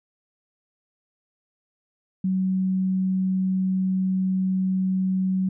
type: tone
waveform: sine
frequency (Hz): 187.9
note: F#3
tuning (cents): +27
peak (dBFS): -20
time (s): 2.24-5.49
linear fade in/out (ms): 5
effects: none